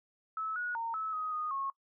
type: tone with pitch steps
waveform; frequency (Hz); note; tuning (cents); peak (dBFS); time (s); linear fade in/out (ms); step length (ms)
sine; 1300 / 1456 / 918 / 1299 / 1257 / 1237 / 1091; E6 / F#6 / A#5 / E6 / D#6 / D#6 / C#6; -24 / -28 / -27 / -26 / +17 / -10 / -28; -33; 0.37-1.7; 2; 190
effects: noise-tail reverb RT60 0.1 s tail -20 dB re dry